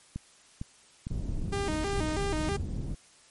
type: click train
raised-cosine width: 5 ms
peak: -22 dBFS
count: 4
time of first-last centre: 0.16-1.524 s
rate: 2.2 Hz
type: low-pass noise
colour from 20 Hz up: pink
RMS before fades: -33 dBFS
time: 1.1-2.95 s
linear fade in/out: 10 ms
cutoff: 200 Hz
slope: 12 dB/octave
type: tone with vibrato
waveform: sawtooth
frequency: 351.3 Hz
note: F4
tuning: 10 cents sharp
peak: -26 dBFS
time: 1.52-2.57 s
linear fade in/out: 10 ms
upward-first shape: square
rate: 3.1 Hz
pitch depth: 220 cents each way
effects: white hiss -58 dBFS RMS until 3.3 s + MP3 48 kbps